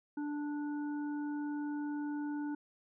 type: harmonic tone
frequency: 293.7 Hz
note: D4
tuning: in tune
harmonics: 1 / 3 / 5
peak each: -35 / -48 / -51 dBFS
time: 0.17-2.55 s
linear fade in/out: 5 ms
effects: none